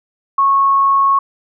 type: tone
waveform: sine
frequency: 1099 Hz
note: C#6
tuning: 15 cents flat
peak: -9 dBFS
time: 0.38-1.19 s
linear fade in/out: 5 ms
effects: none